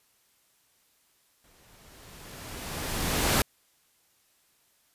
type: noise with exponential growth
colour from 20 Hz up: pink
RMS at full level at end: -22 dBFS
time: 1.44-3.42 s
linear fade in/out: 2 ms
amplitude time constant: 430 ms
effects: white hiss -67 dBFS RMS until 4.94 s + resampled to 32000 Hz